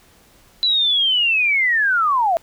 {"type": "linear sweep", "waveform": "sine", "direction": "down", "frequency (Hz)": [3993, 640], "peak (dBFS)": -14, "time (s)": [0.63, 2.37], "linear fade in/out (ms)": 0, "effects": ["pink hiss -52 dBFS RMS until 2.42 s"]}